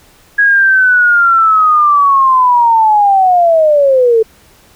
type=linear sweep; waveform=sine; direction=down; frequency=1661.2 to 435.8 Hz; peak=-5 dBFS; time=0.38-4.23 s; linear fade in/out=10 ms; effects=pink hiss -45 dBFS RMS until 4.75 s